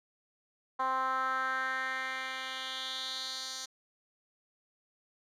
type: tone with band-pass filter sweep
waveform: 10% pulse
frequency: 261.6 Hz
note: C4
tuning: in tune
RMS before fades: -35 dBFS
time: 0.79-3.66 s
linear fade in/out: 10 ms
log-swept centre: 1000 to 5400 Hz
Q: 3.1
effects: none